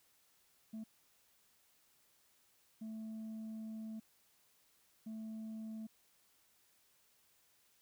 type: tone bursts at uneven times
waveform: sine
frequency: 220 Hz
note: A3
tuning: in tune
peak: -40 dBFS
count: 3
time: 0.73-0.84 / 2.81-4 / 5.06-5.87 s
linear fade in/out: 10 ms
effects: tanh soft clip ceiling -42 dBFS + white hiss -72 dBFS RMS until 7.81 s